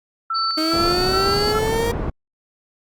sine tone with tremolo, 1333 Hz, E6, 19 cents sharp, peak -20 dBFS, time 0.3-1.59 s, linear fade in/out 5 ms, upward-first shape square, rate 2.4 Hz, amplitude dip 60%
sine tone, 4519 Hz, C#8, 33 cents sharp, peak -22 dBFS, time 0.34-1.53 s, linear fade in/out 20 ms
35% pulse linear sweep, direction up, 310.5 to 471.8 Hz, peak -18 dBFS, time 0.57-1.92 s, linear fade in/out 10 ms
pink low-pass noise, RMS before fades -25 dBFS, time 0.73-2.1 s, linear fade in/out 5 ms, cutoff 910 Hz, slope 12 dB/octave
effects Opus 48 kbps

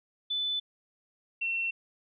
sine tone pair in turn, 3500 / 2710 Hz, A7 / E7, -10 / +47 cents, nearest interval major third, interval 443 cents, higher first, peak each -28 dBFS, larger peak neither, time 0.3-0.6 / 1.41-1.71 s, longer neither, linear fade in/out 10 ms, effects none

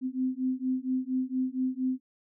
sine beating tone pair, 255.8 / 260.1 Hz, C4 / C4, -39 / -10 cents, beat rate 4.3 Hz, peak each -30 / -30 dBFS, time 0.01-2 s, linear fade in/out 50 ms, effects none

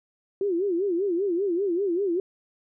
sine tone with vibrato, 370 Hz, F#4, in tune, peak -22 dBFS, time 0.41-2.2 s, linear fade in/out 2 ms, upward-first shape sine, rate 5.1 Hz, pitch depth 180 cents each way, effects none

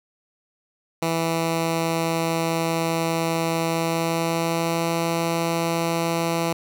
10% pulse tone with pitch glide, 164.81 to 167.01 Hz, E3 to E3, 0 to +23 cents, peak -13 dBFS, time 1.02-6.53 s, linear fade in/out 5 ms, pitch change +23 cents, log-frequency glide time 3.69-4.9 s, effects none

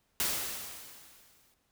white noise with exponential decay, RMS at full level -29 dBFS, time 0.2-1.54 s, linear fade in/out 0 ms, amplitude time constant 290 ms, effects pink hiss -74 dBFS RMS until 1.71 s

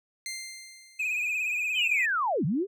15% pulse tone with exponential decay, 2093 Hz, C7, in tune, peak -26 dBFS, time 0.26-1.55 s, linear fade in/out 1 ms, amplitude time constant 280 ms
triangle tone with vibrato, 2489 Hz, D#7, in tune, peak -25 dBFS, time 0.99-2.06 s, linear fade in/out 10 ms, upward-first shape triangle, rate 17 Hz, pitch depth 81 cents each way
sine linear two-way sweep, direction down then up, 3201 to 130.81 to 422.5 Hz, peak -24 dBFS, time 1.74-2.67 s, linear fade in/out 50 ms, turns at 2.45 s
effects none

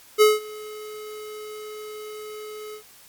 square tone with ADSR envelope, 426.4 Hz, G#4, 46 cents sharp, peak -11 dBFS, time 0.18-2.83 s, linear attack 35 ms, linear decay 180 ms, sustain -24 dB, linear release 92 ms, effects white hiss -50 dBFS RMS until 3.08 s + MP3 96 kbps

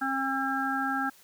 harmonic tone, 268.7 Hz, C4, 46 cents sharp, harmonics 1 / 3 / 5 / 6, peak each -32 / -32 / -32 / -32 dBFS, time 0.01-1.1 s, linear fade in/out 10 ms, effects white hiss -57 dBFS RMS until 1.23 s + high-pass 60 Hz 12 dB/octave

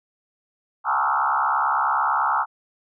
sine tone with frequency modulation, 1100 Hz, C#6, 14 cents flat, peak -18 dBFS, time 0.84-2.46 s, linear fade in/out 50 ms, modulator 69 Hz, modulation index 4.4, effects none

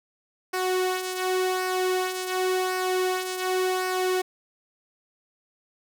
sawtooth tone with flanger, 370 Hz, F#4, in tune, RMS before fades -26 dBFS, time 0.53-4.22 s, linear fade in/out 10 ms, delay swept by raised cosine 0.28 to 2.78 ms, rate 0.9 Hz, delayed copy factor -0.5, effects none

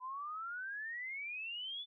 sine exponential sweep, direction up, 998 to 3520 Hz, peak -40 dBFS, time 0-1.86 s, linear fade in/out 50 ms, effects none

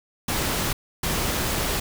pink noise bursts at uneven times, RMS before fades -25 dBFS, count 2, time 0.28-0.73 / 1.03-1.8 s, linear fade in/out 5 ms, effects none

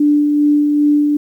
sine tone with tremolo, 294.2 Hz, D4, 3 cents sharp, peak -8 dBFS, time 0-1.17 s, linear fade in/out 5 ms, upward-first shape sine, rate 2.5 Hz, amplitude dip 30%, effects 8-bit

